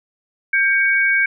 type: tone pair together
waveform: sine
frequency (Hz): 1585 / 2244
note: G6 / C#7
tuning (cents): +19 / +21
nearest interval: tritone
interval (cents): 602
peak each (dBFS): -16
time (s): 0.53-1.26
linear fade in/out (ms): 5
effects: none